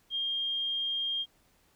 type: tone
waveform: sine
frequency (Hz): 3215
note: G7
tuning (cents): +43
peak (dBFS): -29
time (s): 0.1-1.26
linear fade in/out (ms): 50
effects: pink hiss -67 dBFS RMS until 1.75 s